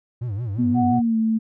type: tone with vibrato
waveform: triangle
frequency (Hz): 109.8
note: A2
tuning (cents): -3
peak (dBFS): -22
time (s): 0.21-1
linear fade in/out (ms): 10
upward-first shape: sine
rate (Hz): 5.7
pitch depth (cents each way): 220
type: tone with pitch glide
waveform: sine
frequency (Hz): 243.7 to 222.2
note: B3 to A3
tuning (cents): -23 to +17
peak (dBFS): -17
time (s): 0.58-1.39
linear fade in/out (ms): 20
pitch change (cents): -160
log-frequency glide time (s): 0.9-1.17
type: tone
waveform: sine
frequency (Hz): 740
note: F#5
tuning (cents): 0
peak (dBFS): -21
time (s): 0.74-1.02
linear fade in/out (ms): 50
effects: none